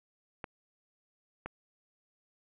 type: clicks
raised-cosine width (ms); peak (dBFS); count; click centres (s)
0.5; -23; 2; 0.442 / 1.46
effects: resampled to 8000 Hz + 9-bit

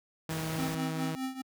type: tone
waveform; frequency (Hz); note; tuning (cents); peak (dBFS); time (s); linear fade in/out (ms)
sawtooth; 160; D#3; +49; -29; 0.29-1.15; 0
type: noise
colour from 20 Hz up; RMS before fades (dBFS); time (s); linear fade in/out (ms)
pink; -40; 0.3-0.75; 5
type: tone with tremolo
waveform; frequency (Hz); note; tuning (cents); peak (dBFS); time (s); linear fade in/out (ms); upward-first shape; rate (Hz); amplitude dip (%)
square; 262.1; C4; +3; -31; 0.58-1.42; 10; triangle; 4.9; 85
effects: high-pass 80 Hz 12 dB/octave

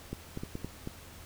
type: clicks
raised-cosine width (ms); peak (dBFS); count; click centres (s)
3; -23; 6; 0.13 / 0.374 / 0.435 / 0.554 / 0.646 / 0.874
effects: added 82 Hz sine -54 dBFS peak until 1.25 s + pink hiss -51 dBFS RMS until 1.25 s

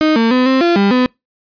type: tone with pitch steps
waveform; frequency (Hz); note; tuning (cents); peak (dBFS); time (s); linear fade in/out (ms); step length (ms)
35% pulse; 310.4 / 227.6 / 253.4 / 262.9 / 343.9 / 199.3 / 251.9; D#4 / A#3 / B3 / C4 / F4 / G3 / B3; -4 / -41 / +45 / +8 / -27 / +29 / +34; -8; 0.01-1.06; 0; 150
effects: noise-tail reverb RT60 0.2 s tail -26 dB re dry + resampled to 11025 Hz

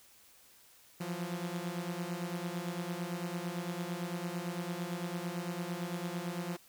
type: beating tone pair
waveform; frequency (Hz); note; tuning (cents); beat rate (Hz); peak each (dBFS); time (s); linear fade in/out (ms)
sawtooth; 170 / 178.9; F3 / F3; -46 / +42; 8.9; -35 / -35; 1-6.57; 10
effects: white hiss -61 dBFS RMS until 6.68 s

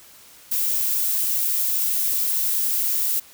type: noise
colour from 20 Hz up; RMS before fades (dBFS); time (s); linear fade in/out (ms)
violet; -22; 0.51-3.2; 10
effects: white hiss -48 dBFS RMS until 3.33 s

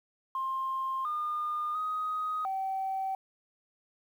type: tone with pitch steps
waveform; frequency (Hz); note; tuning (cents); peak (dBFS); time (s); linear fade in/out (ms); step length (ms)
sine; 1058 / 1215 / 1253 / 769; C6 / D#6 / D#6 / G5; +19 / -42 / +12 / -33; -29; 0.35-3.15; 2; 700
effects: tanh soft clip ceiling -25 dBFS + 10-bit

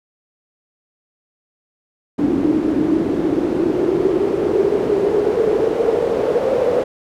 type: noise with band-pass filter sweep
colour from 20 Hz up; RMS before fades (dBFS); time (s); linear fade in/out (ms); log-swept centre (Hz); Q
pink; -17; 2.18-6.84; 10; 290 to 510; 7.2
effects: none

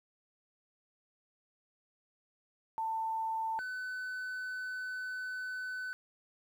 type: tone pair in turn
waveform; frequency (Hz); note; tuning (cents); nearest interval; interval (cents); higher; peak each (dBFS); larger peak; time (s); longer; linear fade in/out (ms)
sine / triangle; 892 / 1506.7; A5 / F#6; +23 / +31; major sixth; 908; second; -32 / -35; first; 2.78-3.59 / 3.59-5.93; second; 0
effects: 11-bit

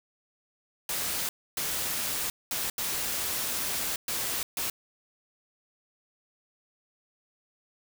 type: noise bursts at uneven times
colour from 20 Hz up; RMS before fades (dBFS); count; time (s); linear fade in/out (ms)
white; -31; 6; 0.89-1.29 / 1.57-2.3 / 2.51-2.7 / 2.78-3.96 / 4.08-4.43 / 4.57-4.7; 2
effects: none

